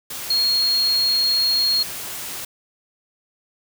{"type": "tone in noise", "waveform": "sine", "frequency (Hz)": 4282, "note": "C8", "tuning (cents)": 39, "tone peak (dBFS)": -16, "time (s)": [0.3, 1.83], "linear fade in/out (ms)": 5, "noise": "white", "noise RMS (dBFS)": -31, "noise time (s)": [0.1, 2.45], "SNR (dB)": 12, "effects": []}